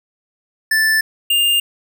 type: tone pair in turn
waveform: square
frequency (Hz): 1760 / 2807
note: A6 / F7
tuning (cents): 0 / +8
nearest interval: minor sixth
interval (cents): 808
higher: second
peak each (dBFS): -13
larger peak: neither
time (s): 0.71-1.01 / 1.3-1.6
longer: neither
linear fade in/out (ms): 5
effects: none